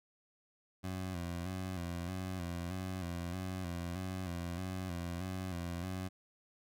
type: tone with vibrato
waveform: 20% pulse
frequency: 89.8 Hz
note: F2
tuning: 49 cents sharp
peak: -33 dBFS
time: 0.83-6.09 s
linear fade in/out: 20 ms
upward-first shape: square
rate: 1.6 Hz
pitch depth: 64 cents each way
effects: none